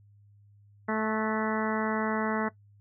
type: harmonic tone with a mistuned harmonic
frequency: 218.3 Hz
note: A3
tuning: 13 cents flat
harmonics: 1 / 2 / 3 / 4 / 5 / 6 / 7 / 8 / 9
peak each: -30 / -33 / -35 / -36 / -37 / -38 / -38 / -39 / -40 dBFS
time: 0.88-2.49 s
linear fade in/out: 10 ms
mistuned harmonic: 7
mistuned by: -33 cents
effects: noise-tail reverb RT60 0.1 s tail -17 dB re dry + added 102 Hz sine -55 dBFS peak until 2.8 s